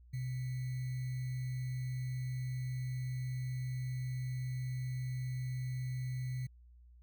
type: tone with sample-and-hold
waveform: sine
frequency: 127.4 Hz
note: C3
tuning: 46 cents flat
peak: -35 dBFS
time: 0.13-6.47 s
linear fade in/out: 10 ms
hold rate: 2100 Hz
effects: added 60 Hz sine -56 dBFS peak until 7.02 s